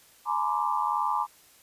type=tone cluster; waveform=sine; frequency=847 / 950 / 1032 / 1177 Hz; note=G#5 / A#5 / C6 / D6; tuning=+34 / +33 / -24 / +3 cents; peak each=-30 dBFS; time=0.25-1.27 s; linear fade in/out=50 ms; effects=white hiss -57 dBFS RMS until 1.62 s + resampled to 32000 Hz